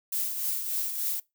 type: noise with tremolo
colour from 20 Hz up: violet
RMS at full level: -28 dBFS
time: 0.12-1.2 s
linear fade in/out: 5 ms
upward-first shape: triangle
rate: 3.4 Hz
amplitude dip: 55%
effects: noise-tail reverb RT60 0.2 s tail -22 dB re dry